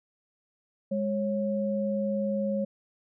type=tone pair together; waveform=sine; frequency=205.5 / 548.6 Hz; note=G#3 / C#5; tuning=-18 / -18 cents; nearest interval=octave + perfect fourth; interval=1700 cents; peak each=-28 / -29 dBFS; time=0.91-2.65 s; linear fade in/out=10 ms; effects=none